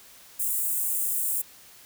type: high-pass noise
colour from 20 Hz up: white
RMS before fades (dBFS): -27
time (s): 0.39-1.42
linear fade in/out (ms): 10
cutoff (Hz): 7700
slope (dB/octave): 48
effects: white hiss -51 dBFS RMS until 1.85 s